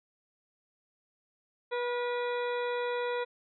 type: harmonic tone with a mistuned harmonic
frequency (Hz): 486.8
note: B4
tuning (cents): -25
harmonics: 1 / 2 / 3 / 4 / 5 / 7 / 8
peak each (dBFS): -31 / -37 / -41 / -43 / -45 / -48 / -49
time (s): 1.71-3.25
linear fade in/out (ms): 20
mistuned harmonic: 3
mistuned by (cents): -25
effects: none